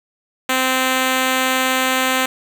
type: tone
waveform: 5% pulse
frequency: 259.4 Hz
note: C4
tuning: 15 cents flat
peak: -4 dBFS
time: 0.49-2.26 s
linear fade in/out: 5 ms
effects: none